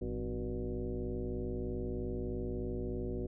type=tone with frequency modulation; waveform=sine; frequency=144.6 Hz; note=D3; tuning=27 cents flat; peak=-34 dBFS; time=0.01-3.27 s; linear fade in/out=10 ms; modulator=113 Hz; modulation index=2.9; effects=none